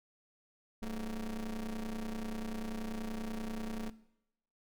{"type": "ring-modulated tone", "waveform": "45% pulse", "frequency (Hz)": 103.83, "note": "G#2", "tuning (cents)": 0, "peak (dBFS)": -34, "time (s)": [0.82, 3.9], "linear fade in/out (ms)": 5, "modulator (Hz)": 119, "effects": ["noise-tail reverb RT60 0.8 s tail -18 dB re dry"]}